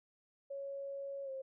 sine tone with pitch glide, 554.4 to 532.7 Hz, C#5 to C5, 0 to +31 cents, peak -40 dBFS, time 0.5-1.42 s, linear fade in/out 10 ms, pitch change -69 cents, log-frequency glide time 1.24-1.3 s, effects none

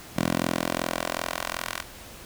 10% pulse tone with high-pass filter sweep, 42.66 Hz, F1, 40 cents flat, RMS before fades -29 dBFS, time 0.16-1.83 s, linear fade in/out 20 ms, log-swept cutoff 190 to 1300 Hz, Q 0.88, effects pink hiss -44 dBFS RMS until 2.25 s

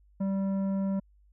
sine tone with tanh clipping, 194.5 Hz, G3, 13 cents flat, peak -28 dBFS, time 0.2-1 s, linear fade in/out 10 ms, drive 10 dB, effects added 50 Hz sine -58 dBFS peak until 1.32 s

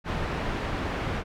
pink low-pass noise, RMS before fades -30 dBFS, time 0.04-1.24 s, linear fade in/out 50 ms, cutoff 2300 Hz, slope 12 dB/octave, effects none

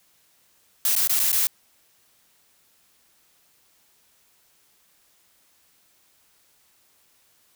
blue noise with dropouts, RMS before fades -21 dBFS, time 0.85-1.47 s, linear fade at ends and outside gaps 1 ms, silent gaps 0.953-0.963 / 1.074-1.095 / 1.194-1.199 / 1.318-1.328 s, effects white hiss -62 dBFS RMS until 7.55 s

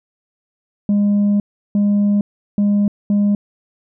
sine tone bursts at uneven times, 204.2 Hz, G#3, 29 cents flat, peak -9 dBFS, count 4, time 0.89-1.4 / 1.75-2.21 / 2.58-2.88 / 3.1-3.35 s, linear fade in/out 2 ms, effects tanh soft clip ceiling -11 dBFS

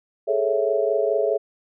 sine chord, A major seventh, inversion third, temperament equal, 415.3 / 440 / 554.4 / 659.3 Hz, G#4 / A4 / C#5 / E5, 0 / 0 / 0 / 0 cents, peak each -24 dBFS, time 0.27-1.38 s, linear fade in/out 20 ms, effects none

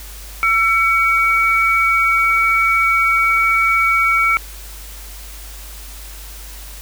sine tone pair together, 1342 / 2257 Hz, E6 / C#7, +31 / +31 cents, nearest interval major sixth, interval 900 cents, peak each -15 / -14 dBFS, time 0.43-4.37 s, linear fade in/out 0 ms, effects added 50 Hz sine -33 dBFS peak until 6.81 s + white hiss -37 dBFS RMS until 6.81 s

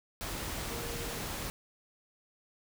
sine tone in noise, 469 Hz, A#4, 11 cents sharp, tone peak -44 dBFS, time 0.71-1.18 s, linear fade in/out 0 ms, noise pink, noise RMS -38 dBFS, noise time 0.21-1.5 s, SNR -9 dB, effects none

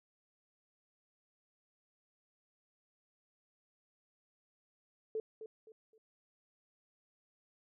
sine tone with echo, 439.3 Hz, A4, 3 cents flat, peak -34 dBFS, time 5.15-5.2 s, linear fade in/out 2 ms, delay 260 ms, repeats 3, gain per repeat -10 dB, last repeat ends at 5.98 s, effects none

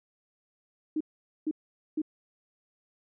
sine tone bursts, 309.4 Hz, D#4, 10 cents flat, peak -26 dBFS, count 3, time 0.96-2.018 s, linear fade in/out 5 ms, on 46 ms, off 460 ms, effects none

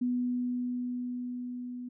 sine tone with level ramp, 246.9 Hz, B3, in tune, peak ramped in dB -26 to -37 dBFS, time 0.01-1.89 s, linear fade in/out 10 ms, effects none

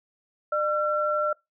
sine tone pair together, 602.1 / 1356 Hz, D5 / E6, +43 / +49 cents, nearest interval octave + major second, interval 1406 cents, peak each -25 dBFS, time 0.52-1.33 s, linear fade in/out 5 ms, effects noise-tail reverb RT60 0.2 s tail -25 dB re dry

